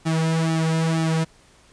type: tone with flanger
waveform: sawtooth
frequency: 161.9 Hz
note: E3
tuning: 31 cents flat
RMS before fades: -21 dBFS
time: 0.05-1.25 s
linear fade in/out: 20 ms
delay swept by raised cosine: 1.9 to 3.6 ms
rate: 2.1 Hz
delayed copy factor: -0.9
effects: pink hiss -54 dBFS RMS until 1.72 s + resampled to 22050 Hz